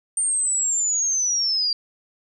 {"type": "linear sweep", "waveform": "sine", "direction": "down", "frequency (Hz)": [8850, 4699], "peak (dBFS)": -19, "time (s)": [0.17, 1.73], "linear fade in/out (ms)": 2, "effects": []}